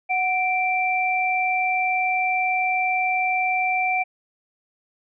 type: tone pair together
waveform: sine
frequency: 739.9 / 2349 Hz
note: F#5 / D7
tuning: 0 / 0 cents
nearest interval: octave + minor sixth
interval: 2000 cents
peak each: -22 dBFS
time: 0.09-4.04 s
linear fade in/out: 20 ms
effects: none